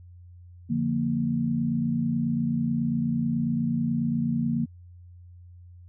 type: chord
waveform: sine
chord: Bb major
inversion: first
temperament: just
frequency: 145.68 / 174.81 / 233.1 Hz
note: D3 / F3 / Bb3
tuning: -14 / +2 / 0 cents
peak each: -29 / -30 / -25 dBFS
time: 0.69-4.66 s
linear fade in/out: 20 ms
effects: added 88 Hz sine -45 dBFS peak until 5.88 s